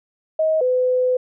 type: tone pair in turn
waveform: sine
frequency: 632 / 505.3 Hz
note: D#5 / B4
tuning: +27 / +40 cents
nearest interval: major third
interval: 387 cents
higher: first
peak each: -15 dBFS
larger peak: neither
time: 0.39-0.61 / 0.61-1.17 s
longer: second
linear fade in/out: 5 ms
effects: none